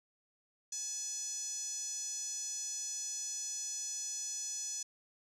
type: tone with band-pass filter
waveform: 5% pulse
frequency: 853 Hz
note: G#5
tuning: 46 cents sharp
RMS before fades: -40 dBFS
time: 0.72-4.83 s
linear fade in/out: 5 ms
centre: 6300 Hz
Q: 9
effects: none